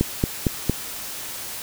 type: click train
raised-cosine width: 3 ms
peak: -5 dBFS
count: 4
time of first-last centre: 0.01-0.696 s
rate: 4.37 Hz
effects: white hiss -33 dBFS RMS until 1.62 s